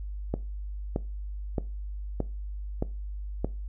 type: click train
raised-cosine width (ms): 2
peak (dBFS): -14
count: 6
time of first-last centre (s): 0.34-3.446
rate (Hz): 1.61
effects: noise-tail reverb RT60 0.3 s tail -19 dB re dry + added 50 Hz sine -33 dBFS peak until 3.68 s